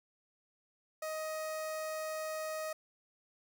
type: tone with notch filter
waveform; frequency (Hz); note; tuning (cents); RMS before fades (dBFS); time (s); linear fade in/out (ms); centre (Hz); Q
sawtooth; 627; D#5; +13; -39; 1.02-2.73; 5; 3300; 1.7
effects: none